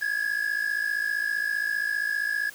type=tone pair together; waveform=triangle; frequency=1649 / 1704.2 Hz; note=G#6 / G#6; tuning=-13 / +44 cents; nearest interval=minor second; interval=57 cents; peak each=-26 / -26 dBFS; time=0.01-2.5 s; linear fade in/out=10 ms; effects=white hiss -47 dBFS RMS until 2.54 s + high-pass 80 Hz 12 dB/octave